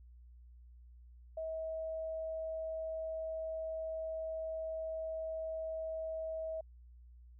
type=tone; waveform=sine; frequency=642 Hz; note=E5; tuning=46 cents flat; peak=-37 dBFS; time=1.37-6.61 s; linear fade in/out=5 ms; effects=added 60 Hz sine -54 dBFS peak until 7.39 s